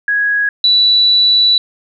sine tone pair in turn, 1661.2 / 3951 Hz, G#6 / B7, 0 / 0 cents, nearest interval octave + minor third, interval 1500 cents, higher second, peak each -11 / -7 dBFS, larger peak second, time 0.08-0.49 / 0.64-1.58 s, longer second, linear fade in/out 2 ms, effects none

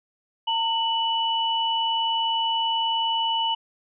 sine tone pair together, 909.5 / 2960 Hz, A#5 / F#7, -43 / 0 cents, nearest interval octave + minor sixth, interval 2043 cents, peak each -24 dBFS, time 0.47-3.55 s, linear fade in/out 10 ms, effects none

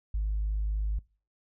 sine tone, 52 Hz, G#1, 3 cents sharp, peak -25 dBFS, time 0.14-0.99 s, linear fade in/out 5 ms, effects noise-tail reverb RT60 0.4 s tail -25 dB re dry + tanh soft clip ceiling -23 dBFS

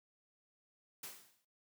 white noise with exponential decay, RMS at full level -44 dBFS, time 1.03-1.45 s, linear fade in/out 5 ms, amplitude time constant 91 ms, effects noise-tail reverb RT60 0.2 s tail -19 dB re dry + high-pass 100 Hz 12 dB/octave

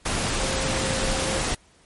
sine tone in noise, 530 Hz, C5, 22 cents sharp, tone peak -30 dBFS, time 0.39-1.42 s, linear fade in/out 10 ms, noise pink, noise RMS -25 dBFS, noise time 0.05-1.55 s, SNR -8 dB, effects pink hiss -57 dBFS RMS until 1.85 s + MP3 48 kbps

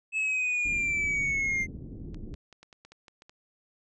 triangle linear sweep, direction down, 2606 to 2093 Hz, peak -24 dBFS, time 0.12-1.67 s, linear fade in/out 50 ms
pink low-pass noise, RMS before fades -40 dBFS, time 0.65-2.35 s, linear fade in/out 5 ms, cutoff 340 Hz, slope 24 dB/octave
clicks, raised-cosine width 0.2 ms, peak -33 dBFS, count 10, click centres 2.145 / 2.341 / 2.527 / 2.63 / 2.728 / 2.85 / 2.92 / 3.082 / 3.221 / 3.295 s
effects resampled to 22050 Hz

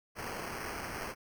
white noise with sample-and-hold, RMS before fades -40 dBFS, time 0.15-1.15 s, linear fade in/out 50 ms, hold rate 3675 Hz, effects none

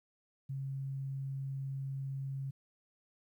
sine tone, 135.9 Hz, C#3, 34 cents flat, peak -36 dBFS, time 0.49-2.51 s, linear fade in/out 10 ms, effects 12-bit

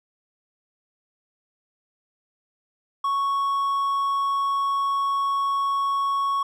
triangle tone, 1108.7 Hz, C#6, in tune, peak -19 dBFS, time 3.04-6.43 s, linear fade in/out 5 ms, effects none

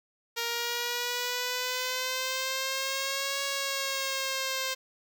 5% pulse exponential two-way sweep, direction up then down, 466.3 to 554.4 to 524 Hz, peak -18 dBFS, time 0.36-4.75 s, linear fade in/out 20 ms, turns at 3.43 s, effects none

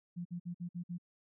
sine tone bursts, 174.61 Hz, F3, in tune, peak -37 dBFS, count 6, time 0.16-0.983 s, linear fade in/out 20 ms, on 93 ms, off 53 ms, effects none

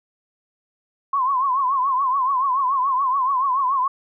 sine tone with vibrato, 1060 Hz, C6, 22 cents sharp, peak -17 dBFS, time 1.13-3.88 s, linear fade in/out 5 ms, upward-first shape triangle, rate 7 Hz, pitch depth 130 cents each way, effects none

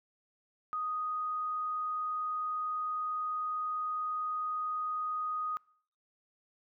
sine tone, 1244.5 Hz, D#6, in tune, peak -32 dBFS, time 0.73-5.57 s, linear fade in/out 0 ms, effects noise-tail reverb RT60 0.6 s tail -25 dB re dry

